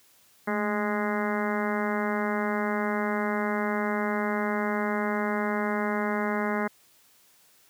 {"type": "harmonic tone with a mistuned harmonic", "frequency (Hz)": 207.7, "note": "G#3", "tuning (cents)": 0, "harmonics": [1, 2, 3, 4, 5, 6, 7, 8, 9, 10], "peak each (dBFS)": [-29, -32, -34, -35, -36, -37, -37, -38, -39, -39], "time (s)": [0.47, 6.68], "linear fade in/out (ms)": 10, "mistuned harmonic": 1, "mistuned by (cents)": 55, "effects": ["white hiss -60 dBFS RMS until 7.69 s", "high-pass 80 Hz 12 dB/octave"]}